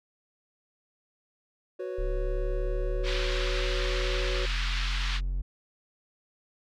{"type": "chord", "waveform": "triangle", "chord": "F# suspended fourth", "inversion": "none", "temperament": "equal", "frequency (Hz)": [370, 493.9, 554.4], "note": ["F#4", "B4", "C#5"], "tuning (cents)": [0, 0, 0], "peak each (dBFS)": [-33, -36, -36], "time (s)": [1.79, 4.46], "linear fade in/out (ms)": 10}
{"type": "linear sweep", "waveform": "triangle", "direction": "up", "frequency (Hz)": [34.65, 45.45], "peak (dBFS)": -25, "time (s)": [1.98, 5.42], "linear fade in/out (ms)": 10}
{"type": "band-pass noise", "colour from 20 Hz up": "white", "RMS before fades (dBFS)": -35, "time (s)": [3.03, 5.21], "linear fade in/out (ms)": 50, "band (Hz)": [1100, 4100], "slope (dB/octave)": 24}
{"effects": []}